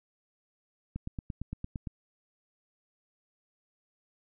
click train, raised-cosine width 5 ms, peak -23 dBFS, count 9, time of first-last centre 0.96-1.872 s, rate 8.77 Hz, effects none

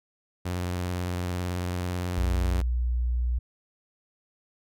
sawtooth tone with vibrato, 89.4 Hz, F2, 41 cents sharp, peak -24 dBFS, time 0.45-2.62 s, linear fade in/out 10 ms, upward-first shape sine, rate 18 Hz, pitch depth 40 cents each way
sine tone, 60.5 Hz, B1, 35 cents flat, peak -23 dBFS, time 2.17-3.39 s, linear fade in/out 10 ms
effects none

